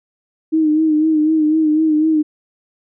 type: tone with vibrato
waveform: sine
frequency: 311.1 Hz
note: D#4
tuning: in tune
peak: -11 dBFS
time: 0.52-2.23 s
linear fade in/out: 20 ms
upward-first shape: sine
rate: 4 Hz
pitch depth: 46 cents each way
effects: none